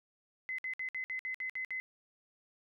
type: tone bursts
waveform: sine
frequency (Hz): 2041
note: C7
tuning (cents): -44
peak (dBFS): -35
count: 9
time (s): 0.49-1.8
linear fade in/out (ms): 0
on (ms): 94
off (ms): 58
effects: none